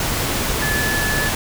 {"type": "tone in noise", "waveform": "sine", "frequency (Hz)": 1725, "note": "A6", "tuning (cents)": -35, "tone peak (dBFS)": -21, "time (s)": [0.62, 1.29], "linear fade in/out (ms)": 2, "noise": "pink", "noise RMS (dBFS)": -21, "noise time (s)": [0, 1.35], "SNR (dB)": -3, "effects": []}